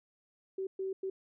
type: tone bursts at uneven times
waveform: sine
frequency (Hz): 382.7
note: G4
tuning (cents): -42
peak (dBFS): -33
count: 3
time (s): 0.58-0.67 / 0.79-0.93 / 1.03-1.1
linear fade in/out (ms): 5
effects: none